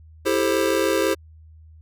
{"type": "chord", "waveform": "square", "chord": "A minor seventh", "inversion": "second", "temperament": "just", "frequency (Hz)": [330, 396, 440, 528], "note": ["E4", "G4", "A4", "C5"], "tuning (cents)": [2, 18, 0, 16], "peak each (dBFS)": [-25, -24, -27, -24], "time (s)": [0.25, 1.15], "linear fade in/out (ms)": 20, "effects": ["added 79 Hz sine -44 dBFS peak until 1.81 s"]}